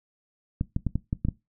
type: clicks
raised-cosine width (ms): 5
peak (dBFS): -13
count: 7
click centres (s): 0.611 / 0.764 / 0.867 / 0.956 / 1.129 / 1.25 / 1.286
effects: noise-tail reverb RT60 0.2 s tail -19 dB re dry